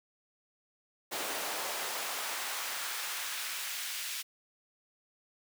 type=noise with high-pass filter sweep; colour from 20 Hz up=pink; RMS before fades=-37 dBFS; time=1.11-4.23 s; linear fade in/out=20 ms; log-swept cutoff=450 to 2500 Hz; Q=0.88; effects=none